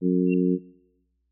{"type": "harmonic tone", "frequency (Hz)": 90.7, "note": "F#2", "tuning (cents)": -34, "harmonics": [2, 3, 4, 5], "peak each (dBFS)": [-21, -23, -26, -30], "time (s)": [0.01, 0.59], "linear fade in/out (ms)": 50}
{"type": "tone with exponential growth", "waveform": "sine", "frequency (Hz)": 2732, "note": "F7", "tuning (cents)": -39, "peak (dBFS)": -30, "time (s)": [0.26, 0.34], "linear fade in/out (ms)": 5, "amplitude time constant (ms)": 17}
{"effects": ["noise-tail reverb RT60 0.9 s tail -22 dB re dry", "added 60 Hz sine -70 dBFS peak until 1.31 s"]}